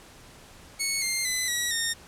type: tone with pitch steps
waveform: 10% pulse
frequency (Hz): 2206 / 2108 / 2014 / 1923.8 / 1838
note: C#7 / C7 / B6 / B6 / A#6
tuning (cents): -9 / +12 / +33 / -46 / -25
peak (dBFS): -16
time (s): 0.79-1.94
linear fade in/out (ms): 20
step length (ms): 230
effects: pink hiss -50 dBFS RMS until 2.07 s + low-pass 11000 Hz 12 dB/octave